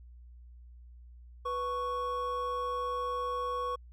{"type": "tone pair together", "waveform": "triangle", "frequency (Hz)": [493.9, 1108.7], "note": ["B4", "C#6"], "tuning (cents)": [0, 0], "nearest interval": "octave + major second", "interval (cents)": 1400, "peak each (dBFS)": [-34, -31], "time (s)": [1.45, 3.76], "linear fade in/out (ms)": 10, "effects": ["added 60 Hz sine -49 dBFS peak until 3.92 s"]}